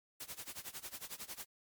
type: noise with tremolo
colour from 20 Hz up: white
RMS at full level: -44 dBFS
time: 0.2-1.45 s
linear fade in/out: 5 ms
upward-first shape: sine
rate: 11 Hz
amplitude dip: 90%
effects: MP3 96 kbps